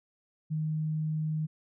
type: tone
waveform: sine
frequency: 155.56 Hz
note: D#3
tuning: in tune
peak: -28 dBFS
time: 0.5-1.47 s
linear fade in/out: 20 ms
effects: none

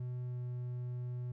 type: tone with pitch glide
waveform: triangle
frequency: 124.3 to 123.44 Hz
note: B2 to B2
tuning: +12 to 0 cents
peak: -35 dBFS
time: 0-1.32 s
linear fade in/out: 5 ms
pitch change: -12 cents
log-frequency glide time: 0.24-0.38 s
effects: none

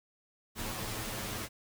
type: noise with comb filter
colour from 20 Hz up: pink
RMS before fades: -38 dBFS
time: 0.55-1.49 s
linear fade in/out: 50 ms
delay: 9.3 ms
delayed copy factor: +0.9
effects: none

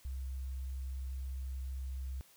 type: tone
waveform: sine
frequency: 65.6 Hz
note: C2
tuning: 5 cents sharp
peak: -37 dBFS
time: 0.05-2.21 s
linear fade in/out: 0 ms
effects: white hiss -63 dBFS RMS until 2.36 s

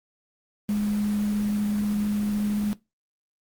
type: tone in noise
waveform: sine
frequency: 207.7 Hz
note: G#3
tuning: in tune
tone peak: -22 dBFS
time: 0.69-2.73 s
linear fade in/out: 0 ms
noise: pink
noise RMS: -40 dBFS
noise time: 0.69-2.73 s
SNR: +15 dB
effects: noise-tail reverb RT60 0.2 s tail -19 dB re dry + Opus 24 kbps

